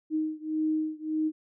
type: beating tone pair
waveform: sine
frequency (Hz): 311.1 / 312.8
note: D#4 / D#4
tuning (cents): 0 / +9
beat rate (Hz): 1.7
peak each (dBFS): -29 / -30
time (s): 0.1-1.32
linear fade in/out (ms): 50
effects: none